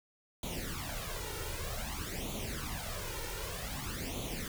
pink noise with flanger, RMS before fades -39 dBFS, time 0.43-4.48 s, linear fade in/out 2 ms, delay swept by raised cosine 0.29 to 2.19 ms, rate 0.53 Hz, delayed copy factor +0.75, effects none

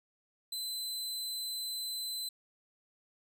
sawtooth tone, 4040 Hz, B7, 39 cents sharp, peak -33 dBFS, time 0.52-2.29 s, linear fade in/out 5 ms, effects none

